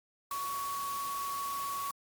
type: tone in noise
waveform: sine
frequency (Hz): 1119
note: C#6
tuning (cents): +16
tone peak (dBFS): -34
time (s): 0.31-1.91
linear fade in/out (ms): 2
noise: white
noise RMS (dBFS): -43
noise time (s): 0.31-1.91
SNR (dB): +6
effects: Opus 48 kbps